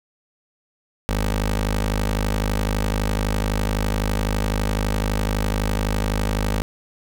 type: tone with notch filter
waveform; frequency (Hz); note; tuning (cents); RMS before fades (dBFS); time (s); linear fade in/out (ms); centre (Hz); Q
15% pulse; 51.91; G#1; 0; -22; 1.09-6.62; 0; 130; 1.3
effects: none